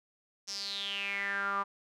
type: tone with band-pass filter sweep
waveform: sawtooth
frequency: 199.2 Hz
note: G3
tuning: 28 cents sharp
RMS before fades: -35 dBFS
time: 0.47-1.64 s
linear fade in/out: 20 ms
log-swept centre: 5700 to 1100 Hz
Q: 8
effects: none